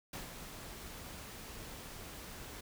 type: noise with ADSR envelope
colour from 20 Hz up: pink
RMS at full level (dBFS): -43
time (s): 0.13-2.61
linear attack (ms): 5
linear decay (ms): 140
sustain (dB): -5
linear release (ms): 8
effects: none